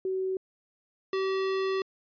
sine / square tone pair in turn, 377.5 / 383.4 Hz, F#4 / G4, +35 / -38 cents, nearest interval unison, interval 27 cents, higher second, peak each -27 dBFS, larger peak neither, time 0.05-0.37 / 1.13-1.82 s, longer second, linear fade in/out 2 ms, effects resampled to 11025 Hz

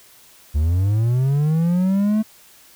triangle linear sweep, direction up, 70.8 to 220 Hz, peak -13 dBFS, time 0.54-2.23 s, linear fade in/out 20 ms, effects white hiss -49 dBFS RMS until 2.75 s

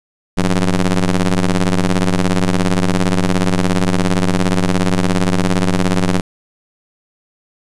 sawtooth ring-modulated tone, 93.6 Hz, F#2, 20 cents sharp, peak -5 dBFS, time 0.37-6.21 s, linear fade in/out 10 ms, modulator 85 Hz, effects resampled to 24000 Hz + 7-bit

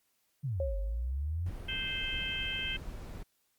sine exponential two-way sweep, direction down then up, 151 to 47.77 to 93.4 Hz, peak -31 dBFS, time 0.43-1.51 s, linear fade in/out 20 ms, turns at 0.76 s
sine tone with exponential decay, 547 Hz, C#5, 23 cents flat, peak -30 dBFS, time 0.6-1.11 s, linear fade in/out 2 ms, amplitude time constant 110 ms
brown noise, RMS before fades -42 dBFS, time 1.46-3.23 s, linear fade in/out 5 ms
harmonic tone, 522 Hz, C5, 4 cents flat, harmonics 3 / 4 / 5 / 6, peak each -42 / -42 / -38 / -36 dBFS, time 1.68-2.77 s, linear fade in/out 10 ms
effects white hiss -75 dBFS RMS until 3.58 s + Opus 48 kbps

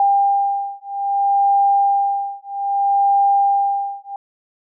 sine beating tone pair, 798 / 798.62 Hz, G5 / G5, +31 / +32 cents, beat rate 0.62 Hz, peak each -17 dBFS, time 0-4.16 s, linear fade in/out 2 ms, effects none

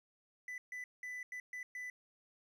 triangle tone bursts at uneven times, 1993 Hz, B6, 15 cents sharp, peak -40 dBFS, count 6, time 0.48-0.58 / 0.72-0.84 / 1.03-1.23 / 1.32-1.4 / 1.53-1.63 / 1.75-1.9 s, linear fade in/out 2 ms, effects none

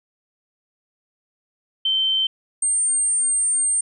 sine tone pair in turn, 3102 / 8701 Hz, G7 / C#9, -19 / -33 cents, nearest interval octave + tritone, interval 1786 cents, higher second, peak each -17 dBFS, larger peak neither, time 1.85-2.27 / 2.62-3.81 s, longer second, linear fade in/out 5 ms, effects none

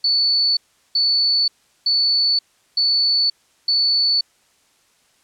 sine tone bursts, 4467 Hz, C#8, 12 cents sharp, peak -14 dBFS, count 5, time 0.04-4.21 s, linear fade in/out 5 ms, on 530 ms, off 380 ms, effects white hiss -59 dBFS RMS until 5.23 s + low-pass 9000 Hz 12 dB/octave

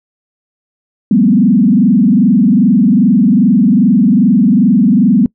sine tone with frequency modulation, 220 Hz, A3, in tune, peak -5 dBFS, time 1.11-5.26 s, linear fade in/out 2 ms, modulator 22.5 Hz, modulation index 1.8, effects noise-tail reverb RT60 0.1 s tail -23 dB re dry

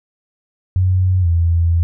sine tone with pitch glide, 92.5 to 84.33 Hz, F#2 to E2, 0 to +40 cents, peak -11 dBFS, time 0.76-1.83 s, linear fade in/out 0 ms, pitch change -160 cents, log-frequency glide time 1.21-1.27 s, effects none

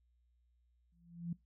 sine tone with exponential growth, 170.8 Hz, F3, 38 cents flat, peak -34 dBFS, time 0.92-1.33 s, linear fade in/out 5 ms, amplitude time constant 87 ms, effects noise-tail reverb RT60 0.2 s tail -21 dB re dry + added 60 Hz sine -70 dBFS peak until 1.45 s

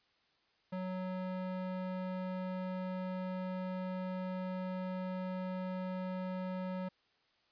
square tone with band-pass filter, 185 Hz, F#3, in tune, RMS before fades -39 dBFS, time 0.72-6.89 s, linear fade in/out 10 ms, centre 520 Hz, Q 0.55, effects white hiss -73 dBFS RMS until 7.51 s + resampled to 11025 Hz

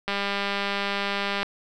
click train, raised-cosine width 0.3 ms, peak -11 dBFS, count 271, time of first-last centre 0.08-1.43 s, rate 200 Hz, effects none

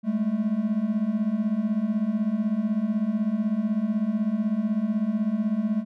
triangle beating tone pair, 203 / 219 Hz, G#3 / A3, -39 / -8 cents, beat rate 16 Hz, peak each -25 / -22 dBFS, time 0.03-5.85 s, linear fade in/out 50 ms, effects none

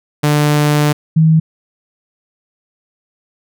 sawtooth / sine tone pair in turn, 148.4 / 159.45 Hz, D3 / D#3, +18 / +43 cents, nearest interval minor second, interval 125 cents, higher second, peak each -6 dBFS, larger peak neither, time 0.23-0.93 / 1.16-1.4 s, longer first, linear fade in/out 10 ms, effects none

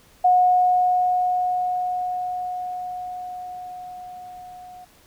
sine tone with level ramp, 727 Hz, F#5, 31 cents flat, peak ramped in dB -12 to -39 dBFS, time 0.24-4.85 s, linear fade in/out 10 ms, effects pink hiss -54 dBFS RMS until 5.06 s

